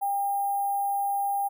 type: tone with sample-and-hold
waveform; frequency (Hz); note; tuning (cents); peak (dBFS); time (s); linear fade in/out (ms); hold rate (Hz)
sine; 802; G5; +39; -24; 0.01-1.49; 20; 11025
effects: none